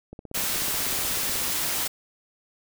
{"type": "click train", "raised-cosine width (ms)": 2, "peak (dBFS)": -26, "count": 23, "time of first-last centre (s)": [0.13, 1.48], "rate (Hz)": 16.3}
{"type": "noise", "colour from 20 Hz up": "white", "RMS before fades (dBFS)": -27, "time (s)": [0.34, 1.88], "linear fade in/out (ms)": 10}
{"effects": []}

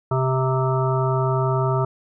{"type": "harmonic tone with a mistuned harmonic", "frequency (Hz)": 130.81, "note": "C3", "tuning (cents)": 0, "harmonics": [1, 3, 5, 7, 9, 10], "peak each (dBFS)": [-20, -25, -27, -28, -30, -30], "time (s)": [0.11, 1.85], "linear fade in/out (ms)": 5, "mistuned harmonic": 7, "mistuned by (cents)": 18, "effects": []}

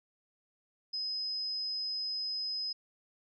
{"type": "tone", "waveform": "sine", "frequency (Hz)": 5060, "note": "D#8", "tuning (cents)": 28, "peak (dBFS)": -33, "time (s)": [0.93, 2.73], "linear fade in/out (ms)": 10, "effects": []}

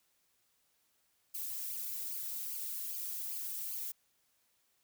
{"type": "noise with flanger", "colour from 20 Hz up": "violet", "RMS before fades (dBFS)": -40, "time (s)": [1.34, 3.92], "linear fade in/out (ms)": 10, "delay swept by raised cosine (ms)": [0.52, 2.62], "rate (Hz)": 2.5, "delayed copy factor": -0.85, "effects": ["white hiss -75 dBFS RMS until 4.83 s"]}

